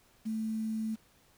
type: tone with quantisation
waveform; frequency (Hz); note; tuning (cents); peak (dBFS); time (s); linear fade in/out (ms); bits
sine; 220; A3; 0; -31; 0.25-0.96; 20; 9
effects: pink hiss -65 dBFS RMS until 1.37 s